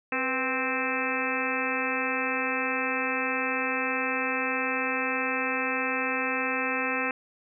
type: harmonic tone with a mistuned harmonic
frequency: 261.6 Hz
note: C4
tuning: in tune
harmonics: 1 / 2 / 3 / 4 / 5 / 6 / 7 / 8 / 9 / 10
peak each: -34 / -34 / -37 / -36 / -35 / -36 / -34 / -38 / -36 / -32 dBFS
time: 0.12-7.11 s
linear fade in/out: 2 ms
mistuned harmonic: 2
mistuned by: -79 cents
effects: none